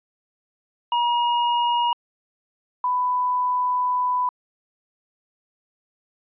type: tone pair in turn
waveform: square / sine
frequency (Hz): 955 / 995.4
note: A#5 / B5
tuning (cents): +42 / +13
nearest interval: minor second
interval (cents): 71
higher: second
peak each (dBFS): -19 / -19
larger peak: neither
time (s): 0.92-1.93 / 2.84-4.29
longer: second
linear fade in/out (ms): 2
effects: resampled to 8000 Hz